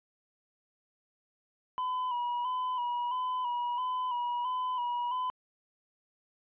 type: tone with vibrato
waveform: triangle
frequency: 987.8 Hz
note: B5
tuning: in tune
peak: -28 dBFS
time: 1.78-5.3 s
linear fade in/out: 0 ms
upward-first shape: square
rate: 1.5 Hz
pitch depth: 38 cents each way
effects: resampled to 8000 Hz